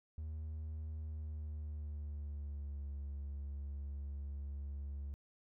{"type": "tone with pitch glide", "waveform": "triangle", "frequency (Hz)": [77.78, 70.51], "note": ["D#2", "C#2"], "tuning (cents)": [0, 30], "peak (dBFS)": -38, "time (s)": [0.18, 5.14], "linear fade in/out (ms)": 0, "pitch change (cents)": -170, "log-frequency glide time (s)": [0.99, 2.89], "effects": ["tanh soft clip ceiling -34 dBFS"]}